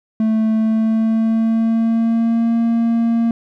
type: tone with pitch glide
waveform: triangle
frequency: 220 to 230.8 Hz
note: A3 to A#3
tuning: 0 to -17 cents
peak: -11 dBFS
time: 0.2-3.31 s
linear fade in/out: 2 ms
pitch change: +83 cents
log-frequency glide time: 0.54-2.54 s
effects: none